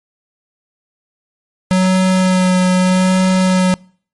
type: tone with vibrato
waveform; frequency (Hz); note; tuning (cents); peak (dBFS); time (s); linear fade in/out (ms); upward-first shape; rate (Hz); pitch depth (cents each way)
square; 185; F#3; 0; -10; 1.71-3.74; 0; sine; 0.8; 15
effects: noise-tail reverb RT60 0.5 s tail -25 dB re dry + MP3 48 kbps